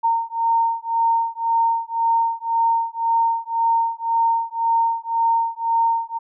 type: beating tone pair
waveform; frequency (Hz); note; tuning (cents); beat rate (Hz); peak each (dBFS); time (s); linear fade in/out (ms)
sine; 917 / 918.9; A#5 / A#5; -29 / -25; 1.9; -20; 0.03-6.19; 20
effects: none